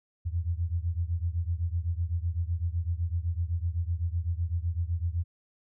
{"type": "beating tone pair", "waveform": "sine", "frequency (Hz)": [82.41, 90.31], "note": ["E2", "F#2"], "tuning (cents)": [0, -41], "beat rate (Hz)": 7.9, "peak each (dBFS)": [-29, -31], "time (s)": [0.25, 5.24], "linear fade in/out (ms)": 20, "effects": []}